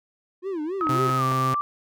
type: tone with vibrato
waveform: triangle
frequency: 343.9 Hz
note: F4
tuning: 27 cents flat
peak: -24 dBFS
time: 0.42-1.12 s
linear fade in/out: 50 ms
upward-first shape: sine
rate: 3.7 Hz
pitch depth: 240 cents each way
type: tone with pitch glide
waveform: sine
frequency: 1272 to 1173.2 Hz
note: D#6 to D6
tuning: +38 to -2 cents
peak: -22 dBFS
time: 0.81-1.61 s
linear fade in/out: 0 ms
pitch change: -140 cents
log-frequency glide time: 1.17-1.23 s
type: click train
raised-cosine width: 0.5 ms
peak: -17 dBFS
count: 4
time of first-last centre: 0.87-1.543 s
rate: 4.46 Hz
type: tone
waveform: sawtooth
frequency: 130.81 Hz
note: C3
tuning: in tune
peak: -20 dBFS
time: 0.89-1.54 s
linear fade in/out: 5 ms
effects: none